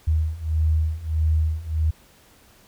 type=beating tone pair; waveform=sine; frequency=77.78 / 79.38 Hz; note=D#2 / D#2; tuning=0 / +35 cents; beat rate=1.6 Hz; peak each=-23 / -21 dBFS; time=0.07-1.91 s; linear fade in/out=10 ms; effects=pink hiss -54 dBFS RMS until 2.67 s